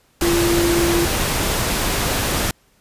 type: tone in noise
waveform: sine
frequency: 342.2 Hz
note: F4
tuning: 35 cents flat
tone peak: -16 dBFS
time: 0.22-1.05 s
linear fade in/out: 2 ms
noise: pink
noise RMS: -20 dBFS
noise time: 0.21-2.51 s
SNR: +1 dB
effects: pink hiss -58 dBFS RMS until 2.8 s + resampled to 32000 Hz